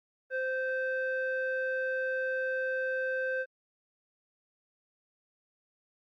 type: tone with low-pass filter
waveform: square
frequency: 520 Hz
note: C5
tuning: 11 cents flat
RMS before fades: -32 dBFS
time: 0.3-3.46 s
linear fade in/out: 50 ms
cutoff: 1600 Hz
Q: 2.8
effects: Opus 32 kbps